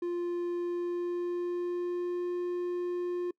triangle tone with pitch glide, 349.2 to 354.1 Hz, F4 to F4, 0 to +24 cents, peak -28 dBFS, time 0.02-3.31 s, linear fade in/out 5 ms, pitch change +24 cents, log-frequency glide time 0.56-2.33 s, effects noise-tail reverb RT60 0.1 s tail -25 dB re dry

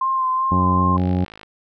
sine tone with vibrato, 1046.5 Hz, C6, in tune, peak -17 dBFS, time 0.01-0.97 s, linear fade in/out 5 ms, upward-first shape sine, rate 2.6 Hz, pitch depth 24 cents each way
harmonic tone, 90.9 Hz, F#2, 30 cents flat, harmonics 1 / 2 / 3 / 4 / 5 / 6 / 7 / 8 / 9, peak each -20 / -20 / -25 / -31 / -38 / -34 / -40 / -41 / -33 dBFS, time 0.51-1.25 s, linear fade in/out 10 ms
click train, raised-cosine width 0.3 ms, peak -23 dBFS, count 25, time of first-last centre 0.98-1.432 s, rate 53.1 Hz
effects none

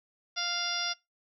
harmonic tone, 698.5 Hz, F5, in tune, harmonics 1 / 2 / 3 / 4 / 5 / 6 / 7 / 8, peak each -41 / -37 / -40 / -40 / -36 / -43 / -36 / -36 dBFS, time 0.36-0.94 s, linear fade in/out 20 ms, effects noise-tail reverb RT60 0.2 s tail -22 dB re dry

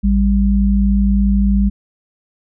sine tone pair together, 55.4 / 198.4 Hz, A1 / G3, +13 / +21 cents, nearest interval octave + minor seventh, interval 2208 cents, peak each -13 dBFS, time 0.03-1.7 s, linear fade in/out 20 ms, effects none

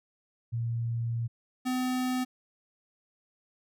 sine / square tone pair in turn, 116.54 / 254 Hz, A#2 / B3, 0 / +49 cents, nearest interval octave + minor second, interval 1349 cents, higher second, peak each -28 dBFS, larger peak neither, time 0.52-1.28 / 1.65-2.25 s, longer first, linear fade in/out 20 ms, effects none

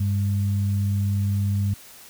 sine tone pair together, 100 / 200 Hz, G2 / G3, +35 / +35 cents, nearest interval octave, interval 1200 cents, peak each -20 / -29 dBFS, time 0-1.74 s, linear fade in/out 5 ms, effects white hiss -46 dBFS RMS until 2.09 s

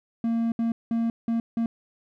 triangle tone bursts at uneven times, 230 Hz, A#3, 23 cents flat, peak -20 dBFS, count 5, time 0.24-0.52 / 0.59-0.72 / 0.91-1.1 / 1.28-1.4 / 1.57-1.66 s, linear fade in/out 2 ms, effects none

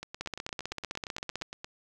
two click trains, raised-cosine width 0.2 ms, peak -17 / -22 dBFS, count 20 / 15, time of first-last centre 0.21-1.42 / 0.03-1.645 s, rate 15.7 / 8.67 Hz, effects none

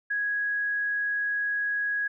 sine tone, 1661.2 Hz, G#6, in tune, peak -25 dBFS, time 0.1-2.08 s, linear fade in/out 10 ms, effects none

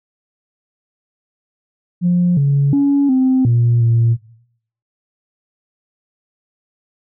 sine tone with pitch steps, 176.7 / 140.7 / 281.5 / 260 / 118.6 / 116 Hz, F3 / C#3 / C#4 / C4 / A#2 / A#2, +21 / +26 / +27 / -11 / +30 / -8 cents, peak -9 dBFS, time 2.01-4.17 s, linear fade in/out 50 ms, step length 360 ms, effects noise-tail reverb RT60 0.7 s tail -19 dB re dry + tanh soft clip ceiling -7 dBFS

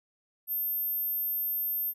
sine tone, 13290 Hz, G#9, in tune, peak -28 dBFS, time 0.47-1.94 s, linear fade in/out 50 ms, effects none

